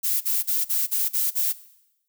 violet noise bursts, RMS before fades -23 dBFS, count 7, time 0.03-1.53 s, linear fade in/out 20 ms, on 180 ms, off 40 ms, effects noise-tail reverb RT60 0.9 s tail -18 dB re dry

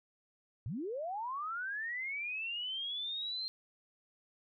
sine linear sweep, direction up, 91.9 to 4186 Hz, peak -36 dBFS, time 0.66-3.48 s, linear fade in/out 0 ms, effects none

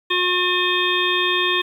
harmonic tone, 360 Hz, F#4, 47 cents flat, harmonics 1 / 3 / 5 / 7 / 9 / 10, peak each -24 / -24 / -24 / -24 / -24 / -24 dBFS, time 0.1-1.62 s, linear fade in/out 10 ms, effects 8-bit

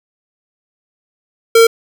square tone, 457 Hz, A#4, 34 cents flat, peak -5 dBFS, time 1.55-1.67 s, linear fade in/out 5 ms, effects none

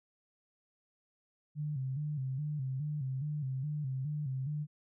sine tone with vibrato, 140.5 Hz, C#3, 24 cents sharp, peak -33 dBFS, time 1.55-4.67 s, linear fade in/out 50 ms, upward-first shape square, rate 2.4 Hz, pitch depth 110 cents each way, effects none

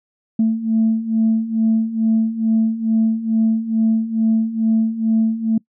sine beating tone pair, 221.3 / 223.6 Hz, A3 / A3, +10 / +28 cents, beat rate 2.3 Hz, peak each -19 / -15 dBFS, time 0.39-5.58 s, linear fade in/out 5 ms, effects noise-tail reverb RT60 0.1 s tail -24 dB re dry + tanh soft clip ceiling -8 dBFS

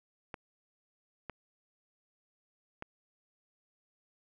clicks, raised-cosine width 0.5 ms, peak -25 dBFS, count 3, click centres 0.342 / 1.297 / 2.824 s, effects none

